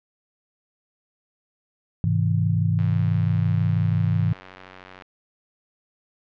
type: chord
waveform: sine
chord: Ab augmented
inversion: none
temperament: just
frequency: 103.83 / 129.78 / 162.23 Hz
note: Ab2 / C3 / E3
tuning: 0 / -14 / -27 cents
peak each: -21 / -26 / -22 dBFS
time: 2.04-4.33 s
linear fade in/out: 0 ms
type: click train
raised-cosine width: 0.2 ms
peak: -21 dBFS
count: 209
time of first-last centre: 2.79-5.022 s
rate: 93.2 Hz
effects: low-pass 2000 Hz 12 dB/octave